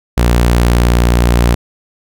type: tone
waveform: sawtooth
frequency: 59.4 Hz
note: A#1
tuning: 33 cents sharp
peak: -4 dBFS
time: 0.17-1.55 s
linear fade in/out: 10 ms
effects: none